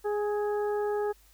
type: harmonic tone with a mistuned harmonic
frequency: 415.3 Hz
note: G#4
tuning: in tune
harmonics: 1 / 2 / 3 / 4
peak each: -27 / -35 / -43 / -44 dBFS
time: 0.04-1.13 s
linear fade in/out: 20 ms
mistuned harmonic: 3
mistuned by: +17 cents
effects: added 50 Hz sine -59 dBFS peak until 1.33 s + white hiss -62 dBFS RMS until 1.33 s